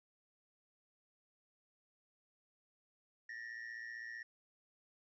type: ring-modulated tone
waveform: triangle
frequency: 1839 Hz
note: A#6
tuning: 24 cents flat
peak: -40 dBFS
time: 3.29-4.23 s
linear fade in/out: 5 ms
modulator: 57.8 Hz
effects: resampled to 16000 Hz + 13-bit